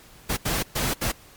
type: noise bursts at uneven times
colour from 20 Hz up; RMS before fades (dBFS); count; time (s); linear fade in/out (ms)
pink; -25; 4; 0.29-0.37 / 0.45-0.63 / 0.75-0.94 / 1.01-1.12; 10
effects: pink hiss -50 dBFS RMS until 1.36 s + MP3 96 kbps